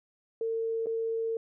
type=tone with dropouts; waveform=sine; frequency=452.7 Hz; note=A4; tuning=49 cents sharp; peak=-28 dBFS; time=0.41-1.37 s; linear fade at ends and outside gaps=2 ms; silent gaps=0.86-0.868 s; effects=none